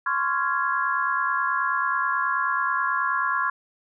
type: chord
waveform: sine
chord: Db major seventh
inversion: third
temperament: just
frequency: 1039.4 / 1108.7 / 1385.9 / 1663.1 Hz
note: C6 / Db6 / F6 / Ab6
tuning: -12 / 0 / -14 / +2 cents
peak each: -27 dBFS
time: 0.06-3.5 s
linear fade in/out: 5 ms
effects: none